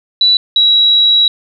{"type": "tone pair in turn", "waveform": "sine", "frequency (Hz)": [3951, 3881], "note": ["B7", "B7"], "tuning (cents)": [0, -31], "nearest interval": "unison", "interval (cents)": 31, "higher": "first", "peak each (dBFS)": -6, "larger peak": "neither", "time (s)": [[0.21, 0.37], [0.56, 1.28]], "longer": "second", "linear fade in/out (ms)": 2, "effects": []}